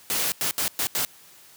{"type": "noise bursts at uneven times", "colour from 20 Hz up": "white", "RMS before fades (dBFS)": -25, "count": 5, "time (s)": [[0.1, 0.32], [0.41, 0.51], [0.58, 0.68], [0.79, 0.87], [0.95, 1.05]], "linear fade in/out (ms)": 0, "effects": ["white hiss -51 dBFS RMS until 1.56 s", "high-pass 60 Hz 12 dB/octave"]}